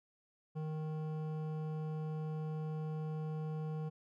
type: tone with hard clipping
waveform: sine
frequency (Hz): 155.56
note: D#3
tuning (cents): 0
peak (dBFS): -39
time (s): 0.55-3.9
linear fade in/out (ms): 20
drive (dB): 12
effects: none